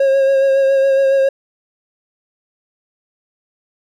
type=tone with vibrato; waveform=triangle; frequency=542 Hz; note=C#5; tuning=39 cents flat; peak=-8 dBFS; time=0-1.29 s; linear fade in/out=5 ms; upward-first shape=sine; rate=7.2 Hz; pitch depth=22 cents each way; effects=none